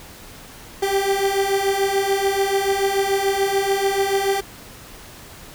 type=beating tone pair; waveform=30% pulse; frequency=388.5 / 395.4 Hz; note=G4 / G4; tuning=-16 / +15 cents; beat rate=6.9 Hz; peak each=-20 / -17 dBFS; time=0.82-4.41 s; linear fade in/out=10 ms; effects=pink hiss -41 dBFS RMS until 5.54 s